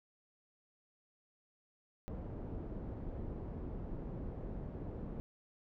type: low-pass noise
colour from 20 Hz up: pink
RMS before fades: -43 dBFS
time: 2.08-5.2 s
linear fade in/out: 0 ms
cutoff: 460 Hz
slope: 12 dB/octave
effects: none